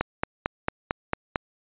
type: click train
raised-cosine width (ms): 0.5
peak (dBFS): -8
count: 7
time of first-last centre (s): 0.01-1.358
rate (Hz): 4.45
effects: resampled to 8000 Hz